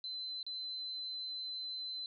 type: tone with dropouts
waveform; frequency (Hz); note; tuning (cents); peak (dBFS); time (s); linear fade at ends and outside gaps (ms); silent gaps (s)
sine; 4053; B7; +44; -39; 0.04-2.06; 1; 0.429-0.465
effects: none